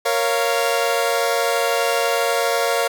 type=chord; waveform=sawtooth; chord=Bb minor; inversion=none; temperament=equal with one note detuned; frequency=466.2 / 554.4 / 693.2 Hz; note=Bb4 / Db5 / F5; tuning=0 / 0 / -13 cents; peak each=-18 dBFS; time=0.05-2.88 s; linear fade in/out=10 ms; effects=none